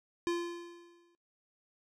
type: tone with exponential decay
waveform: square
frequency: 344.7 Hz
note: F4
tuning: 23 cents flat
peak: -29 dBFS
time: 0.27-1.15 s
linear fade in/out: 0 ms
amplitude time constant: 190 ms
effects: noise-tail reverb RT60 0.3 s tail -25 dB re dry + low-pass 7000 Hz 12 dB/octave